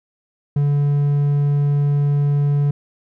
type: tone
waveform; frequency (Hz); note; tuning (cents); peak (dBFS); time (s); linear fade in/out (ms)
triangle; 143.9; D3; -35; -12; 0.56-2.71; 5
effects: none